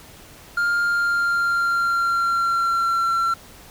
triangle tone with pitch glide, 1404 to 1357 Hz, F6 to E6, +9 to +50 cents, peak -16 dBFS, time 0.57-3.34 s, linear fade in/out 5 ms, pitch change -59 cents, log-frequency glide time 0.82-3.11 s, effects pink hiss -45 dBFS RMS until 3.7 s

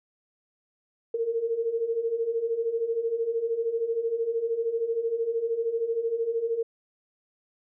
sine beating tone pair, 450 / 463 Hz, A4 / A#4, +39 / -12 cents, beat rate 13 Hz, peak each -31 / -26 dBFS, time 1.14-6.63 s, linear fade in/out 5 ms, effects none

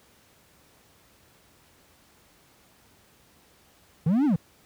triangle linear two-way sweep, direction up then down, 144.5 to 311.1 to 144.5 Hz, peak -17 dBFS, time 4.06-4.36 s, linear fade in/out 5 ms, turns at 4.25 s, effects pink hiss -59 dBFS RMS until 4.65 s + high-pass 60 Hz 12 dB/octave

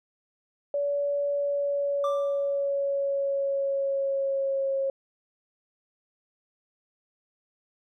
sine tone with pitch glide, 571 to 543 Hz, D5 to C#5, -49 to -36 cents, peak -24 dBFS, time 0.74-4.9 s, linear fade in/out 2 ms, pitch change -87 cents, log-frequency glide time 1.3-4.75 s
triangle tone with exponential decay, 1176 Hz, D6, 2 cents sharp, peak -25 dBFS, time 2.04-2.69 s, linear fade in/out 2 ms, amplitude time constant 140 ms
effects none

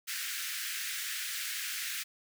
pink high-pass noise, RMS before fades -37 dBFS, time 0.07-2.04 s, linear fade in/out 20 ms, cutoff 1500 Hz, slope 48 dB/octave, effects none

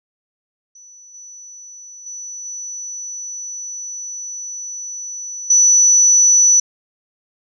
sine tone with level steps, 5950 Hz, F#8, 9 cents sharp, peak -40 / -35 / -28 / -26 / -8 dBFS, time 0.75-6.6 s, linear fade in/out 5 ms, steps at 1.14 / 2.06 / 2.45 / 5.5 s, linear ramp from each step 5 ms, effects none

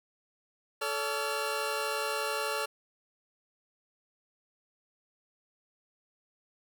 20% pulse tone cluster, 435.8 / 569 / 1379 Hz, A4 / C#5 / F6, -17 / +45 / -22 cents, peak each -30 dBFS, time 0.81-2.66 s, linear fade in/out 10 ms, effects none

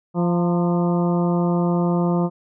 harmonic tone with a mistuned harmonic, 173.7 Hz, F3, 9 cents flat, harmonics 1 / 2 / 3 / 4 / 5 / 6 / 7, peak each -18 / -24 / -28 / -30 / -32 / -34 / -35 dBFS, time 0.14-2.3 s, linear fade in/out 50 ms, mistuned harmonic 5, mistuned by +56 cents, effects none

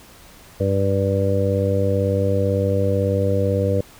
harmonic tone, 98 Hz, G2, in tune, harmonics 1 / 2 / 3 / 4 / 5 / 6, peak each -20 / -26 / -28 / -31 / -21 / -26 dBFS, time 0.6-3.81 s, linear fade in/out 5 ms, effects pink hiss -46 dBFS RMS until 3.99 s

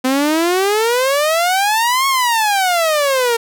sawtooth exponential two-way sweep, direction up then down, 253.6 to 1104 to 455.5 Hz, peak -9 dBFS, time 0.04-3.37 s, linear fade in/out 10 ms, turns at 2.07 s, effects none

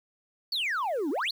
sine exponential two-way sweep, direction down then up, 4654 to 261.6 to 4654 Hz, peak -24 dBFS, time 0.52-1.31 s, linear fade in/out 5 ms, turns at 1.1 s, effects tanh soft clip ceiling -26 dBFS + 9-bit

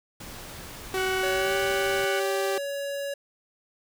pink noise, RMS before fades -41 dBFS, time 0.2-2.05 s, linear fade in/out 5 ms
sawtooth tone with pitch glide, 377.7 to 391.2 Hz, F#4 to G4, +36 to -4 cents, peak -22 dBFS, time 0.94-2.58 s, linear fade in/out 2 ms, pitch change +60 cents, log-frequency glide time 1.3-1.56 s
harmonic tone, 740 Hz, F#5, in tune, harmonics 2 / 3 / 4, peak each -31 / -35 / -37 dBFS, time 0.97-2.2 s, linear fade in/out 10 ms
square tone, 562 Hz, C#5, 24 cents sharp, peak -30 dBFS, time 1.23-3.14 s, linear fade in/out 5 ms
effects none

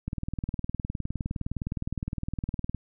click train, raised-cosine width 5 ms, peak -18 dBFS, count 53, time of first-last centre 0.08-2.747 s, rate 19.5 Hz, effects none

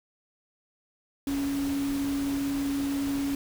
sine tone in noise, 279.1 Hz, C#4, 12 cents sharp, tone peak -26 dBFS, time 1.27-3.35 s, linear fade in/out 2 ms, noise pink, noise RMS -39 dBFS, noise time 1.27-3.35 s, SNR +10 dB, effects none

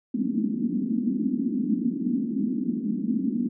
white band-pass noise, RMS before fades -26 dBFS, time 0.14-3.49 s, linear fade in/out 5 ms, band 210 to 270 Hz, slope 48 dB/octave, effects none

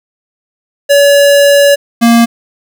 square tone pair in turn, 568 / 233.1 Hz, C#5 / A#3, +42 / 0 cents, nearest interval octave + minor third, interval 1542 cents, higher first, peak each -4 dBFS, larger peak neither, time 0.89-1.76 / 2.01-2.26 s, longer first, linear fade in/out 20 ms, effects none

